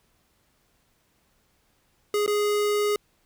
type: tone with dropouts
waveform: square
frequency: 415.3 Hz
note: G#4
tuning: in tune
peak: -22 dBFS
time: 2.14-2.96 s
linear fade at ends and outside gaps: 2 ms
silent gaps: 2.263-2.277 s
effects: pink hiss -67 dBFS RMS until 3.25 s